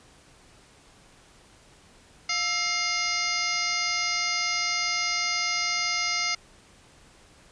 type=harmonic tone with a mistuned harmonic; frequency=707 Hz; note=F5; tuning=21 cents sharp; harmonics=1 / 2 / 3 / 4 / 5 / 6 / 7 / 8 / 9; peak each=-40 / -34 / -28 / -37 / -40 / -36 / -30 / -37 / -35 dBFS; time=2.29-6.35 s; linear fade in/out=5 ms; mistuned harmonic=2; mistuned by=-110 cents; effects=pink hiss -55 dBFS RMS until 7.51 s + resampled to 22050 Hz